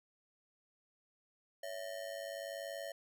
square ring-modulated tone, 612 Hz, D#5, 29 cents flat, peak -39 dBFS, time 1.63-2.92 s, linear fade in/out 5 ms, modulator 50.3 Hz, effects none

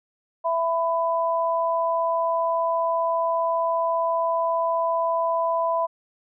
sine tone pair together, 664.1 / 999 Hz, E5 / B5, +13 / +20 cents, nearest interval perfect fifth, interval 707 cents, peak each -23 dBFS, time 0.44-5.87 s, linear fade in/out 20 ms, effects none

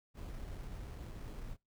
brown noise with sample-and-hold, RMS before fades -45 dBFS, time 0.14-1.57 s, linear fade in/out 50 ms, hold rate 3675 Hz, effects noise-tail reverb RT60 0.2 s tail -23 dB re dry

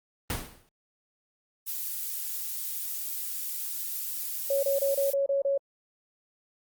pink noise with exponential decay, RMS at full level -27 dBFS, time 0.3-0.69 s, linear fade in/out 1 ms, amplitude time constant 83 ms
violet noise, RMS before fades -33 dBFS, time 1.66-5.14 s, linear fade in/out 20 ms
sine tone bursts, 554.4 Hz, C#5, in tune, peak -23 dBFS, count 7, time 4.5-5.578 s, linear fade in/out 5 ms, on 130 ms, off 28 ms
effects Opus 32 kbps

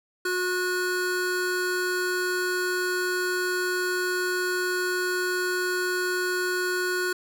square tone pair together, 363.2 / 1462.1 Hz, F#4 / F#6, -32 / -21 cents, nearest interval 2 octaves, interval 2411 cents, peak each -28 dBFS, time 0.25-7.13 s, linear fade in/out 5 ms, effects none

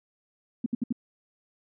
sine tone bursts, 238.6 Hz, A#3, 41 cents sharp, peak -23 dBFS, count 4, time 0.64-0.926 s, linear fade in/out 5 ms, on 22 ms, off 66 ms, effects none

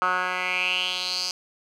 10% pulse tone with band-pass filter sweep, 182.5 Hz, F#3, 24 cents flat, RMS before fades -26 dBFS, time 0.02-1.31 s, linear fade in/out 0 ms, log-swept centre 1300 to 5200 Hz, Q 5.3, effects none

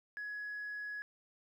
sine tone, 1680 Hz, G#6, 19 cents sharp, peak -38 dBFS, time 0.17-1.02 s, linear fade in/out 0 ms, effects tanh soft clip ceiling -36 dBFS + 12-bit

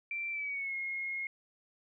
sine tone with pitch glide, 2349 to 2154 Hz, D7 to C7, 0 to +50 cents, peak -34 dBFS, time 0.11-1.27 s, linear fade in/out 2 ms, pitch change -150 cents, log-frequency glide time 0.31-0.75 s, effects none

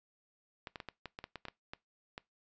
clicks, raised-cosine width 0.3 ms, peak -26 dBFS, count 12, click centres 0.672 / 0.758 / 0.802 / 0.887 / 1.057 / 1.189 / 1.241 / 1.357 / 1.453 / 1.484 / 1.735 / 2.179 s, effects noise-tail reverb RT60 0.2 s tail -22 dB re dry + resampled to 16000 Hz

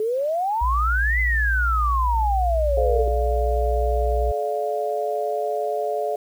sine exponential two-way sweep, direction up then down, 420 to 2057 to 420 Hz, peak -20 dBFS, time 0-3.08 s, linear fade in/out 2 ms, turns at 1.2 s
sine tone, 59.5 Hz, A#1, 36 cents sharp, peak -20 dBFS, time 0.61-4.32 s, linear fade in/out 10 ms
sine chord, D minor, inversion second, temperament equal with one note detuned, 429.7 / 587.3 / 698.5 Hz, A4 / D5 / F5, -41 / 0 / 0 cents, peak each -26 dBFS, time 2.77-6.16 s, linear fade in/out 5 ms
effects 8-bit

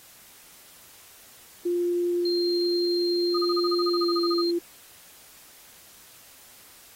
sine tone with pitch glide, 349.9 to 343.9 Hz, F4 to F4, +3 to -27 cents, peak -22 dBFS, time 1.65-4.59 s, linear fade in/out 10 ms, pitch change -30 cents, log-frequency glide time 3.89-4.13 s
sine tone, 4186 Hz, C8, in tune, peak -29 dBFS, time 2.25-4.51 s, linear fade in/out 5 ms
sine tone bursts, 1239 Hz, D#6, 8 cents flat, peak -27 dBFS, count 15, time 3.34-4.418 s, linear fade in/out 10 ms, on 42 ms, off 32 ms
effects white hiss -51 dBFS RMS until 6.95 s + AAC 48 kbps

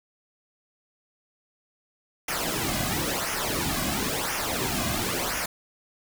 pink noise with flanger, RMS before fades -28 dBFS, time 2.28-5.46 s, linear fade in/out 5 ms, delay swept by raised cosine 0.24 to 2.24 ms, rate 0.97 Hz, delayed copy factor -0.7, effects none

